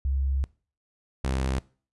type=tone pair in turn; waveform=sine / sawtooth; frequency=67.6 / 65.79 Hz; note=C#2 / C2; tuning=-43 / +10 cents; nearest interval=unison; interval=47 cents; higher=first; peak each=-23 / -21 dBFS; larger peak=second; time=0.05-0.44 / 1.24-1.59 s; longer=first; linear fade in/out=0 ms; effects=noise-tail reverb RT60 0.4 s tail -22 dB re dry + resampled to 24000 Hz